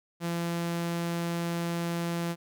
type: tone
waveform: sawtooth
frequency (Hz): 170.2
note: F3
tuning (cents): -44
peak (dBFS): -25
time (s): 0.2-2.36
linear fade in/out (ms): 50
effects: none